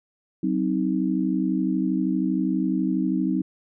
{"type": "chord", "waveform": "sine", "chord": "C diminished", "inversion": "second", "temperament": "just", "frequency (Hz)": [188.37, 261.6, 314], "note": ["Gb3", "C4", "Eb4"], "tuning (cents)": [31, 0, 16], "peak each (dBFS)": -25, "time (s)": [0.43, 3.42], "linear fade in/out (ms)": 5, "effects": []}